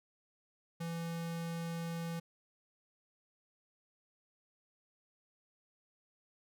square tone, 167.3 Hz, E3, 26 cents sharp, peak -38 dBFS, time 0.8-2.2 s, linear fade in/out 10 ms, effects none

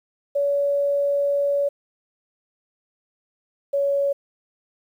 sine tone pair in turn, 567 / 561.1 Hz, C#5 / C#5, +39 / +21 cents, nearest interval unison, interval 18 cents, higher first, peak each -18 / -18 dBFS, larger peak neither, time 0.35-1.69 / 3.73-4.13 s, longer first, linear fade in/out 10 ms, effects 9-bit

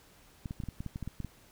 clicks, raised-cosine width 5 ms, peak -25 dBFS, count 12, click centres 0.458 / 0.509 / 0.602 / 0.637 / 0.687 / 0.805 / 0.863 / 0.959 / 1.027 / 1.076 / 1.203 / 1.247 s, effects pink hiss -60 dBFS RMS until 1.51 s

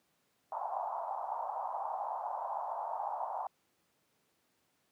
white band-pass noise, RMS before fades -38 dBFS, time 0.52-3.47 s, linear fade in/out 2 ms, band 690 to 960 Hz, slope 48 dB/octave, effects pink hiss -75 dBFS RMS until 4.91 s + high-pass 150 Hz 12 dB/octave

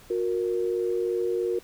sine tone pair together, 363.2 / 466.2 Hz, F#4 / A#4, -32 / 0 cents, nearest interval major third, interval 432 cents, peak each -26 / -27 dBFS, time 0.1-1.59 s, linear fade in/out 5 ms, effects pink hiss -52 dBFS RMS until 1.63 s

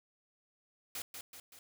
white noise with echo, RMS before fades -41 dBFS, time 0.95-1.02 s, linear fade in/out 2 ms, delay 190 ms, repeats 3, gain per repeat -5 dB, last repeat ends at 1.59 s, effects none

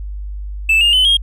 triangle tone with pitch steps, 2637 / 2826 / 3029 / 3247 Hz, E7 / F7 / F#7 / G#7, 0 / +20 / +40 / -40 cents, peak -7 dBFS, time 0.69-1.17 s, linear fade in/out 5 ms, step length 120 ms, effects tanh soft clip ceiling -3 dBFS + added 50 Hz sine -23 dBFS peak until 1.22 s

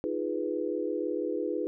sine chord, F half-diminished seventh, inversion third, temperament equal, 311.1 / 349.2 / 415.3 / 493.9 Hz, Eb4 / F4 / Ab4 / Cb5, 0 / 0 / 0 / 0 cents, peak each -34 dBFS, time 0.04-1.67 s, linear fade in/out 0 ms, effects none

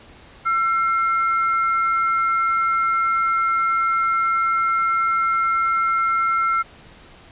sine tone pair together, 1345.4 / 2133 Hz, E6 / C7, +35 / +33 cents, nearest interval minor sixth, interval 798 cents, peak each -17 / -27 dBFS, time 0.45-6.63 s, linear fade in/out 20 ms, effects pink hiss -46 dBFS RMS until 7.31 s + resampled to 8000 Hz

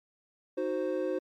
triangle chord, C diminished, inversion first, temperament equal, 311.1 / 370 / 523.3 Hz, Eb4 / Gb4 / C5, 0 / 0 / 0 cents, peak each -33 / -31 / -30 dBFS, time 0.57-1.19 s, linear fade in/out 10 ms, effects MP3 96 kbps

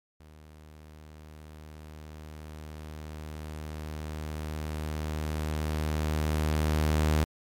sawtooth tone with level ramp, 76.9 Hz, D#2, 20 cents flat, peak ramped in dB -46 to -18 dBFS, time 0.2-7.24 s, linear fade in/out 0 ms, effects MP3 64 kbps

